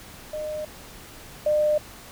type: tone pair in turn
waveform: sine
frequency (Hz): 611 / 602.9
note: D#5 / D5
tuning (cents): -32 / +45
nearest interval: unison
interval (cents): 23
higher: first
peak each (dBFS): -28 / -18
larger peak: second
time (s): 0.33-0.65 / 1.46-1.78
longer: neither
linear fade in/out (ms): 5
effects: pink hiss -44 dBFS RMS until 2.11 s